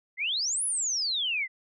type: exponential two-way sweep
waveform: sine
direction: up then down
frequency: 1975.5 to 10640 to 1975.5 Hz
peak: -26 dBFS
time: 0.17-1.48 s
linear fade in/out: 50 ms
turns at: 0.64 s
effects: none